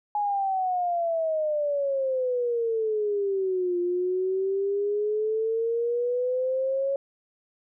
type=exponential two-way sweep; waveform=sine; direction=down then up; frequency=838 to 350 to 554 Hz; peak=-23 dBFS; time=0.15-6.96 s; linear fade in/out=2 ms; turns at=3.79 s; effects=none